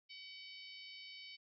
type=harmonic tone; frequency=757 Hz; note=F#5; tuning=39 cents sharp; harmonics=3 / 4 / 5 / 6 / 7; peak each=-55 / -55 / -60 / -56 / -61 dBFS; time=0.09-1.37 s; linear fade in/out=20 ms; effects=none